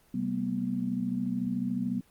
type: tone cluster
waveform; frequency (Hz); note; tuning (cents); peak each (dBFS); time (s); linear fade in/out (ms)
sine; 127.3 / 191.4 / 225.1 / 245.3; C3 / G3 / A3 / B3; -47 / -41 / +40 / -12; -40 / -32 / -37 / -31; 0.14-2.01; 5
effects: pink hiss -63 dBFS RMS until 2.1 s + Opus 24 kbps